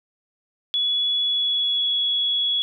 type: tone with pitch glide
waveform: sine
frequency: 3394 to 3365 Hz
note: G#7 to G#7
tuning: +37 to +22 cents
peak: -19 dBFS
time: 0.74-2.62 s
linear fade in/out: 0 ms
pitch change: -15 cents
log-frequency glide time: 1.22-1.96 s
effects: none